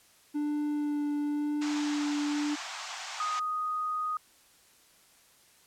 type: tone with vibrato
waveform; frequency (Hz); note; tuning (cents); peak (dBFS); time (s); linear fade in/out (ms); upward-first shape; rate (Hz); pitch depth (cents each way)
triangle; 294.5; D4; +5; -26; 0.34-2.56; 20; sine; 0.96; 11
type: band-pass noise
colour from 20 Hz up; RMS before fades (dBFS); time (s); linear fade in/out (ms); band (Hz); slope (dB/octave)
pink; -40; 1.61-3.4; 10; 720 to 7600; 48
type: tone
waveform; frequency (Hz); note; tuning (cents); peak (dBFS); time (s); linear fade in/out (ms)
sine; 1244.5; D#6; 0; -29; 3.2-4.17; 2
effects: white hiss -61 dBFS RMS until 5.66 s + low-pass 12000 Hz 12 dB/octave